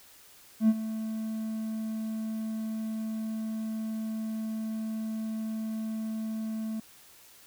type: tone with ADSR envelope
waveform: triangle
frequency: 220 Hz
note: A3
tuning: in tune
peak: -14 dBFS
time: 0.6-6.8 s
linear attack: 86 ms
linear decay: 45 ms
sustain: -15 dB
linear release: 4 ms
effects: tanh soft clip ceiling -12 dBFS + white hiss -55 dBFS RMS until 7.46 s